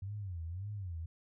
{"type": "tone with vibrato", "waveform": "sine", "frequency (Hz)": 92.5, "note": "F#2", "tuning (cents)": 0, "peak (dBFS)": -38, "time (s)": [0.02, 1.06], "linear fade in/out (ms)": 5, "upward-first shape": "sine", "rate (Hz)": 1.8, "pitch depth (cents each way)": 220, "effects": []}